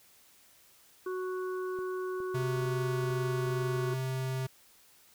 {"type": "harmonic tone", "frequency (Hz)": 370, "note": "F#4", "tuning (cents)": 0, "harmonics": [1, 3, 4], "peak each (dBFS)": [-33, -42, -46], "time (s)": [1.06, 3.94], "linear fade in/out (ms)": 5}
{"type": "clicks", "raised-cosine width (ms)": 2, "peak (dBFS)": -36, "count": 12, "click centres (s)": [1.789, 2.203, 2.421, 2.567, 2.62, 2.659, 3.038, 3.105, 3.469, 3.505, 3.622, 3.763]}
{"type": "tone", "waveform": "square", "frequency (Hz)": 130.81, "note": "C3", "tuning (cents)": 0, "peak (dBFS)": -32, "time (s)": [2.34, 4.47], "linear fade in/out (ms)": 10}
{"effects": ["white hiss -61 dBFS RMS until 5.14 s"]}